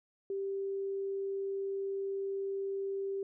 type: tone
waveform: sine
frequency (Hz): 392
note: G4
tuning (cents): 0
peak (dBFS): -33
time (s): 0.3-3.23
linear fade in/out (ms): 2
effects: none